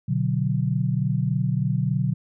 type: chord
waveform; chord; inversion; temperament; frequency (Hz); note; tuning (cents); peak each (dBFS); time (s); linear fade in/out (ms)
sine; B minor; none; equal; 123.47 / 146.83 / 185; B2 / D3 / F#3; 0 / 0 / 0; -24 / -24 / -26; 0.08-2.14; 10
effects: none